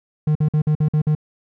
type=tone bursts; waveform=triangle; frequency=152.4 Hz; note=D#3; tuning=36 cents flat; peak=-12 dBFS; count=7; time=0.27-1.151 s; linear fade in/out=5 ms; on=83 ms; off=50 ms; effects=none